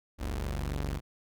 sawtooth tone pair together, 47.27 / 71.3 Hz, F#1 / C#2, +38 / +49 cents, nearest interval perfect fifth, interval 711 cents, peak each -30 / -31 dBFS, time 0.18-1.01 s, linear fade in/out 50 ms, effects none

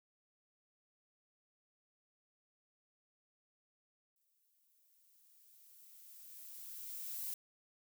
violet noise with exponential growth, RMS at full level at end -41 dBFS, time 4.16-7.34 s, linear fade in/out 2 ms, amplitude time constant 690 ms, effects none

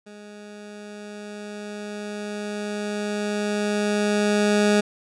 20% pulse tone with level ramp, 207.7 Hz, G#3, in tune, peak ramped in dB -36 to -11 dBFS, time 0.06-4.81 s, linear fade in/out 10 ms, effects resampled to 22050 Hz

